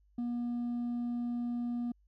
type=tone with hard clipping; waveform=triangle; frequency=240 Hz; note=B3; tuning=49 cents flat; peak=-31 dBFS; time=0.18-1.92 s; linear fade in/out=5 ms; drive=1 dB; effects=added 50 Hz sine -64 dBFS peak until 2.07 s